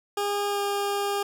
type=tone with pitch glide; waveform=20% pulse; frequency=407.1 to 403.8 Hz; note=G#4 to G#4; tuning=-35 to -49 cents; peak=-20 dBFS; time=0.17-1.23 s; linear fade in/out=5 ms; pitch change=-14 cents; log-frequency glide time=0.49-0.59 s; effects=none